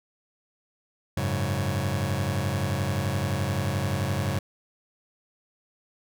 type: chord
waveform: sawtooth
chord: F# suspended second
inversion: none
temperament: just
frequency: 92.5 / 104.06 / 138.75 Hz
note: F#2 / G#2 / C#3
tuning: 0 / +4 / +2 cents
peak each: -25 dBFS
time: 1.17-4.39 s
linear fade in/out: 5 ms
effects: none